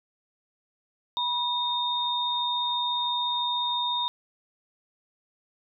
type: tone pair together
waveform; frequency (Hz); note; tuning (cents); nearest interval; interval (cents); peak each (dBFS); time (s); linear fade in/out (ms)
sine; 974 / 3677; B5 / A#7; -24 / -24; octave + major seventh; 2300; -28 / -27; 1.17-4.08; 0
effects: none